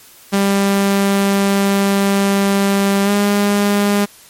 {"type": "tone with pitch glide", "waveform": "sawtooth", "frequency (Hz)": [198.1, 203.4], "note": ["G3", "G#3"], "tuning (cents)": [18, -36], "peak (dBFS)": -8, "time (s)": [0.32, 4.06], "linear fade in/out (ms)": 20, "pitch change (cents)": 46, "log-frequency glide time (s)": [3.04, 3.1], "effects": ["white hiss -43 dBFS RMS until 4.29 s", "MP3 64 kbps"]}